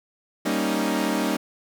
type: chord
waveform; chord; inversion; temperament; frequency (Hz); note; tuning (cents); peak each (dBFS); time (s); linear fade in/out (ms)
sawtooth; Eb dominant seventh; first; equal; 196 / 233.1 / 277.2 / 311.1; G3 / Bb3 / Db4 / Eb4; 0 / 0 / 0 / 0; -24 / -24 / -24 / -23; 0.45-1.37; 10
effects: none